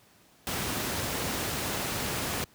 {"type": "noise", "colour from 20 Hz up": "pink", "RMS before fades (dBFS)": -31, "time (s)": [0.47, 2.44], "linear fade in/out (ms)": 0, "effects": ["pink hiss -60 dBFS RMS until 2.54 s", "high-pass 80 Hz 12 dB/octave"]}